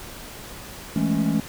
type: chord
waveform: triangle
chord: A major seventh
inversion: second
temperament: equal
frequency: 164.81 / 207.7 / 220 / 277.2 Hz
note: E3 / G#3 / A3 / C#4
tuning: 0 / 0 / 0 / 0 cents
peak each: -23 dBFS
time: 0.96-1.4 s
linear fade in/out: 2 ms
effects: pink hiss -39 dBFS RMS until 1.48 s